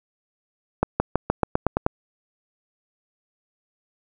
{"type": "accelerating click train", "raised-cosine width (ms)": 1, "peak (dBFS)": -4, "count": 9, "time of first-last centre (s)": [0.83, 1.864], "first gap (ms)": 170, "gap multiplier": 0.92, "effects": []}